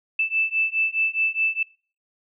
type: beating tone pair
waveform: sine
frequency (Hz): 2637 / 2641.8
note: E7 / E7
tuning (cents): 0 / +3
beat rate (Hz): 4.8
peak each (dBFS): -24 / -23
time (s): 0.19-1.63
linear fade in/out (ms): 5
effects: noise-tail reverb RT60 0.4 s tail -23 dB re dry